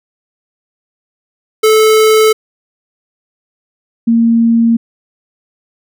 square / sine tone pair in turn, 435.3 / 230.6 Hz, A4 / A#3, -19 / -19 cents, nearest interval major seventh, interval 1100 cents, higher first, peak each -6 dBFS, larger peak neither, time 1.63-2.33 / 4.07-4.77 s, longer neither, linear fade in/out 10 ms, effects none

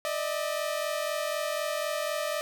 sawtooth tone pair together, 596 / 640 Hz, D5 / D#5, +25 / +49 cents, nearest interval minor second, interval 124 cents, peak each -27 / -29 dBFS, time 0.05-2.41 s, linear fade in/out 0 ms, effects none

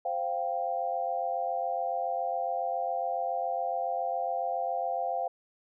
sine chord, C suspended fourth, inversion none, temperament just, 523.3 / 697.7 / 784.9 Hz, C5 / F5 / G5, 0 / -2 / +2 cents, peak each -35 / -31 / -33 dBFS, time 0.05-5.28 s, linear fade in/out 5 ms, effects none

